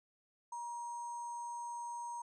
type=tone with sample-and-hold; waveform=sine; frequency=949 Hz; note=A#5; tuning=31 cents sharp; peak=-40 dBFS; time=0.52-2.22 s; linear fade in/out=5 ms; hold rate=7350 Hz; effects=resampled to 24000 Hz